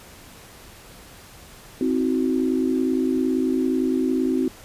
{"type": "chord", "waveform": "sine", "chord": "C diminished", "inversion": "none", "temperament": "equal with one note detuned", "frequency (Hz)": [261.6, 319.3, 370], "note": ["C4", "Eb4", "Gb4"], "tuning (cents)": [0, 45, 0], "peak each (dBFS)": [-21, -25, -25], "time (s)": [1.81, 4.48], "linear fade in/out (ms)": 2, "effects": ["pink hiss -45 dBFS RMS until 4.64 s", "resampled to 32000 Hz"]}